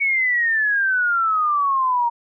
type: exponential sweep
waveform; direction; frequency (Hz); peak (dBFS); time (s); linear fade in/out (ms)
sine; down; 2244 to 932.3; -16; 0-2.1; 20
effects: none